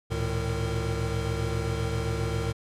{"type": "tone cluster", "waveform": "square", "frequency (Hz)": [70.9, 110.2, 117.7, 157, 456.3], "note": ["C#2", "A2", "A#2", "D#3", "A#4"], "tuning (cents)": [40, 3, 17, 16, -37], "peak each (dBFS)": [-33, -31, -37, -37, -35], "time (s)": [0.1, 2.53], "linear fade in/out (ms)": 20, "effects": ["low-pass 10000 Hz 12 dB/octave"]}